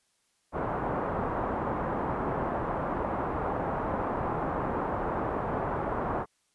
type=low-pass noise; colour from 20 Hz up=white; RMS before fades=-31 dBFS; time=0.52-6.26 s; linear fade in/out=50 ms; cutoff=1100 Hz; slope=24 dB/octave; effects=white hiss -72 dBFS RMS until 6.54 s + resampled to 24000 Hz